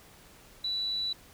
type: tone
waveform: sine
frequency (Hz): 3951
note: B7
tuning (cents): 0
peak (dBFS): -29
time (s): 0.64-1.13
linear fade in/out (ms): 5
effects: pink hiss -55 dBFS RMS until 1.33 s